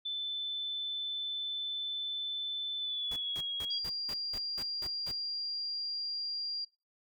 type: tone with pitch glide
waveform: sine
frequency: 3520 to 3303 Hz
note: A7 to G#7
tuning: 0 to -10 cents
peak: -33 dBFS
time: 0.05-3.79 s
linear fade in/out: 10 ms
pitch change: -110 cents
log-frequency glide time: 2.79-3.41 s
type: noise bursts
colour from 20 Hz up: pink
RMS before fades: -46 dBFS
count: 9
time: 3.11-5.116 s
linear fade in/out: 5 ms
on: 54 ms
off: 190 ms
type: tone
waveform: sine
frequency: 4775 Hz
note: D8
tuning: 28 cents sharp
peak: -34 dBFS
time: 3.7-6.65 s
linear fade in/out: 10 ms
effects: noise-tail reverb RT60 0.3 s tail -21 dB re dry